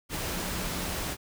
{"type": "tone in noise", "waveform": "sine", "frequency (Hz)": 180, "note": "F#3", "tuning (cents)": -47, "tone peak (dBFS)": -40, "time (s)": [0.31, 0.98], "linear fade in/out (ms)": 50, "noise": "pink", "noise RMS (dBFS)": -33, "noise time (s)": [0.09, 1.17], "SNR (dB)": -10, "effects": []}